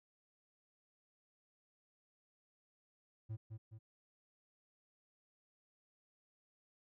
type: tone with echo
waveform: triangle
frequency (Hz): 110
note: A2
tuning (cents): 0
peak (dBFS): -38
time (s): 3.29-3.37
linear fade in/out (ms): 20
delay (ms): 210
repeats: 2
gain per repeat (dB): -5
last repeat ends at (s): 3.79
effects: none